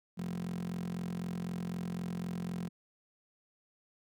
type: tone with high-pass filter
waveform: 15% pulse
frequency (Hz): 43.95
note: F1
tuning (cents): +12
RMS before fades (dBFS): -38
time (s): 0.17-2.69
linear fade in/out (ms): 20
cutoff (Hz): 190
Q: 6.5
effects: none